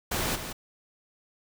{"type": "noise with echo", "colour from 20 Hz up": "pink", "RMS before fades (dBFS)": -29, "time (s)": [0.11, 0.36], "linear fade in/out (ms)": 10, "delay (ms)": 170, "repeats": 1, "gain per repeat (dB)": -8, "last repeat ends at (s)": 0.53, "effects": []}